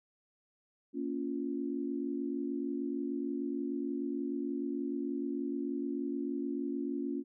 sine chord, Bb minor, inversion none, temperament just, 233.1 / 279.7 / 349.6 Hz, Bb3 / Db4 / F4, 0 / +16 / +2 cents, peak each -39 / -35 / -39 dBFS, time 0.93-7.24 s, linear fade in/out 50 ms, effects none

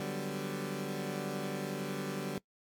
20% pulse chord, G major seventh, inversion second, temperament equal, 146.83 / 185 / 196 / 246.9 Hz, D3 / F#3 / G3 / B3, 0 / 0 / 0 / 0 cents, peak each -35 / -37 / -34 / -38 dBFS, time 0-2.38 s, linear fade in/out 2 ms, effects noise-tail reverb RT60 0.1 s tail -22 dB re dry + MP3 96 kbps

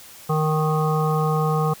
harmonic tone, 155.2 Hz, D#3, 4 cents flat, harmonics 1 / 3 / 5 / 7 / 8, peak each -20 / -25 / -27 / -28 / -29 dBFS, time 0.29-1.74 s, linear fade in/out 10 ms, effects white hiss -44 dBFS RMS until 1.8 s

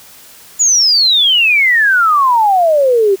sine exponential sweep, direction down, 7040 to 377.2 Hz, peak -7 dBFS, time 0.59-3.16 s, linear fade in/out 20 ms, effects white hiss -39 dBFS RMS until 3.2 s

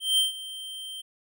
square tone with ADSR envelope, 3136 Hz, G7, in tune, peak -19 dBFS, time 0-1.02 s, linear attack 180 ms, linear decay 140 ms, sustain -17 dB, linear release 16 ms, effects none

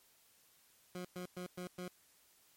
20% pulse tone bursts, 180 Hz, F#3, 47 cents flat, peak -37 dBFS, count 5, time 0.95-1.88 s, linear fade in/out 2 ms, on 98 ms, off 110 ms, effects white hiss -68 dBFS RMS until 2.56 s + MP3 64 kbps

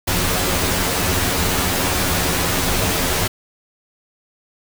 pink noise with comb filter, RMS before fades -19 dBFS, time 0.07-3.28 s, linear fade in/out 10 ms, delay 11 ms, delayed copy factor +0.95, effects none

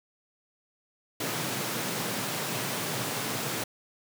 pink high-pass noise, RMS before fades -32 dBFS, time 1.2-3.64 s, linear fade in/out 5 ms, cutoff 110 Hz, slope 96 dB/octave, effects none

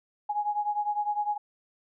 sine beating tone pair, 830 / 839.9 Hz, G#5 / G#5, -1 / +19 cents, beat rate 9.9 Hz, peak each -28 / -31 dBFS, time 0.29-1.38 s, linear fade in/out 10 ms, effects none

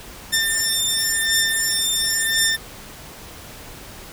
10% pulse beating tone pair, 1796 / 1796.95 Hz, A6 / A6, +35 / +36 cents, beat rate 0.95 Hz, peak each -12 dBFS, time 0.32-2.57 s, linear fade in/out 20 ms, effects pink hiss -39 dBFS RMS until 4.12 s

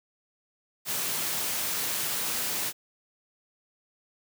white high-pass noise, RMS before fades -30 dBFS, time 0.85-2.73 s, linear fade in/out 50 ms, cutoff 100 Hz, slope 96 dB/octave, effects none

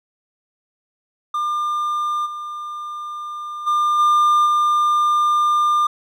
triangle tone with level steps, 1200 Hz, D6, 37 cents sharp, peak -17 / -25 / -13 / -10 / -12 dBFS, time 1.34-5.87 s, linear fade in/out 5 ms, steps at 2.25 / 3.66 / 3.98 / 4.45 s, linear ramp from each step 20 ms, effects none

